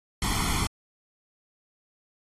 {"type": "noise with comb filter", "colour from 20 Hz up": "pink", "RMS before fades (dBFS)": -27, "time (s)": [0.22, 0.67], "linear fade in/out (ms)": 2, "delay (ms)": 0.92, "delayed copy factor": 0.95, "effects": ["AAC 32 kbps"]}